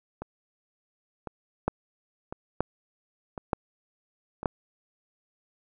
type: two click trains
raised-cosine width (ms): 1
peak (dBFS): -10 / -21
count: 4 / 5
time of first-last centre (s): 1.68-4.458 / 0.22-4.431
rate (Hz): 1.08 / 0.95
effects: none